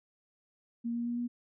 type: tone with pitch steps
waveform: sine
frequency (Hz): 234.4 / 236.6 / 238.8 / 241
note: A#3 / A#3 / A#3 / B3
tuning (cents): +10 / +26 / +42 / -42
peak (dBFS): -31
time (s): 0.84-1.28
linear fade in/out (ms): 20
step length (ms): 110
effects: none